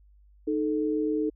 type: tone pair together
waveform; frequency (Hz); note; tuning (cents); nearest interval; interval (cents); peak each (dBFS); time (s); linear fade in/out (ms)
sine; 308.6 / 436.8; D#4 / A4; -14 / -13; tritone; 601; -26 / -28; 0.47-1.3; 10
effects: added 50 Hz sine -54 dBFS peak until 1.35 s